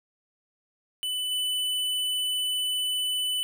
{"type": "tone with level steps", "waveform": "square", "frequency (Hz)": 2995, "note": "F#7", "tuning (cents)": 20, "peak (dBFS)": [-28, -26], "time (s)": [1.03, 3.43], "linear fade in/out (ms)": 0, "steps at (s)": 1.31, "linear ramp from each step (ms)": 5, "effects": []}